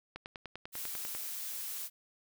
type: click train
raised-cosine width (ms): 0.3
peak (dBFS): -26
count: 11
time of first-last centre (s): 0.16-1.15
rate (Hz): 10.1
type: noise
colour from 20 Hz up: blue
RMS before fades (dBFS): -40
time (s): 0.72-1.9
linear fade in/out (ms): 50
effects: none